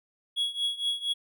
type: tone with tremolo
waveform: triangle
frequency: 3339 Hz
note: G#7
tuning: 9 cents sharp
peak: -22 dBFS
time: 0.36-1.14 s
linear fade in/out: 20 ms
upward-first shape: triangle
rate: 4.3 Hz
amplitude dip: 90%
effects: none